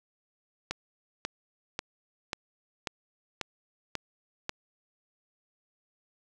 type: click train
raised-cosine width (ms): 0.2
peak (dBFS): -14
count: 8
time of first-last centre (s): 0.71-4.494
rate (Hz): 1.85
effects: none